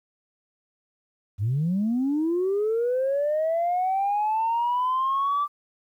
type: linear sweep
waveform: sine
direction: up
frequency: 92.5 to 1174.7 Hz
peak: -20 dBFS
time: 1.38-5.48 s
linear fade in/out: 50 ms
effects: tanh soft clip ceiling -18 dBFS + 10-bit